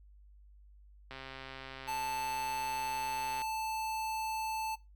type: click train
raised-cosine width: 0.3 ms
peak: -29 dBFS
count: 308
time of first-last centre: 1.11-3.418 s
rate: 133 Hz
type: tone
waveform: square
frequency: 880 Hz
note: A5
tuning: in tune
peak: -35 dBFS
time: 1.87-4.76 s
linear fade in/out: 20 ms
effects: noise-tail reverb RT60 0.2 s tail -18 dB re dry + added 50 Hz sine -55 dBFS peak until 4.95 s